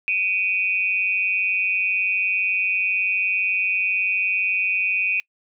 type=tone with amplitude modulation; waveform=sine; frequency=2489 Hz; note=D#7; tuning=in tune; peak=-15 dBFS; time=0.08-5.2 s; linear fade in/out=0 ms; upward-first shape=sine; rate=192 Hz; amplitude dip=85%; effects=noise-tail reverb RT60 0.1 s tail -26 dB re dry